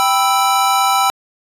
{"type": "chord", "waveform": "square", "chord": "E minor", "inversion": "first", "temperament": "equal", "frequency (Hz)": [784, 987.8, 1318.5], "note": ["G5", "B5", "E6"], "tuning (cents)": [0, 0, 0], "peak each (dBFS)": [-16, -19, -17], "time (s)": [0, 1.1], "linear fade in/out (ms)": 0, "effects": ["resampled to 32000 Hz"]}